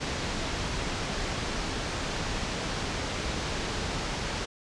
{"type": "low-pass noise", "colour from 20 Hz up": "pink", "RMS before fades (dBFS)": -32, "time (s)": [0, 4.46], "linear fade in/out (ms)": 20, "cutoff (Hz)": 6600, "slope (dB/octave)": 24, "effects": ["resampled to 24000 Hz"]}